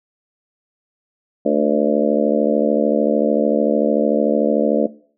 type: harmonic tone with a mistuned harmonic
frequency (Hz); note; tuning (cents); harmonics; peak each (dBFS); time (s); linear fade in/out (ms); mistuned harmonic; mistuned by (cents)
73.42; D2; 0; 3 / 4 / 5 / 6 / 7 / 8 / 9; -21 / -20 / -28 / -22 / -20 / -20 / -25; 1.45-4.87; 10; 5; -38
effects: noise-tail reverb RT60 0.5 s tail -20 dB re dry